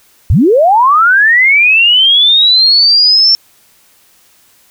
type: linear sweep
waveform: sine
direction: up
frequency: 58.6 to 5450 Hz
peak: -4 dBFS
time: 0.3-3.35 s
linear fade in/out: 0 ms
effects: white hiss -48 dBFS RMS until 4.7 s